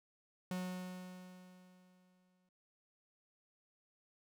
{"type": "tone with exponential decay", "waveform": "45% pulse", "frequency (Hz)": 182.8, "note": "F#3", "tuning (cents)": -21, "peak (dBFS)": -37, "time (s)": [0.51, 2.49], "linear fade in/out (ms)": 2, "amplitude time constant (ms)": 430, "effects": []}